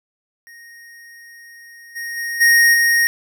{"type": "tone with level steps", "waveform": "square", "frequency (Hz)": 1864.7, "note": "A#6", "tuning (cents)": 0, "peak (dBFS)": [-40, -26, -23, -10, -13], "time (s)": [0.47, 3.07], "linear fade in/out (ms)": 0, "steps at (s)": [1.95, 2.16, 2.4, 2.73], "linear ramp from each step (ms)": 20, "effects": []}